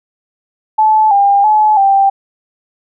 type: tone with pitch steps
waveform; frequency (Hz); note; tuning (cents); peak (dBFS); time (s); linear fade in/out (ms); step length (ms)
sine; 866 / 801 / 855 / 786; A5 / G5 / A5 / G5; -28 / +37 / -50 / +4; -6; 0.78-2.1; 10; 330
effects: none